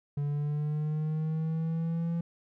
triangle linear sweep, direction up, 143.5 to 169.4 Hz, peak -26 dBFS, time 0.17-2.21 s, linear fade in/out 5 ms, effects none

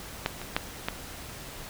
clicks, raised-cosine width 0.3 ms, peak -9 / -23 / -8 / -11 dBFS, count 4, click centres 0.261 / 0.416 / 0.565 / 0.885 s, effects pink hiss -42 dBFS RMS until 1.69 s

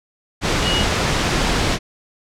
sine tone in noise, 2894 Hz, F#7, 39 cents flat, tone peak -20 dBFS, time 0.63-0.85 s, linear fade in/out 50 ms, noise pink, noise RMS -18 dBFS, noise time 0.41-1.79 s, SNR -5 dB, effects low-pass 6000 Hz 12 dB/octave

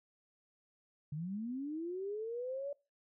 sine linear sweep, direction up, 141.2 to 577 Hz, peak -37 dBFS, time 1.12-2.73 s, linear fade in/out 5 ms, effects noise-tail reverb RT60 0.3 s tail -22 dB re dry

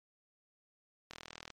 click train, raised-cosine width 0.2 ms, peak -27 dBFS, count 17, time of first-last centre 1.11-1.503 s, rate 40.7 Hz, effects MP3 64 kbps

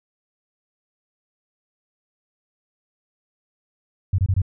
sine tone bursts, 94.6 Hz, F#2, 39 cents sharp, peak -15 dBFS, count 4, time 4.13-4.418 s, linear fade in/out 5 ms, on 54 ms, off 24 ms, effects none

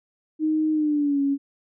sine tone with pitch glide, 311.1 to 278.8 Hz, D#4 to C#4, 0 to +10 cents, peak -19 dBFS, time 0.39-1.38 s, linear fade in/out 50 ms, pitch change -190 cents, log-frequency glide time 0.72-1.21 s, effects none

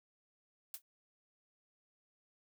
blue noise with exponential decay, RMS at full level -39 dBFS, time 0.74-0.82 s, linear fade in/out 2 ms, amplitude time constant 16 ms, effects none

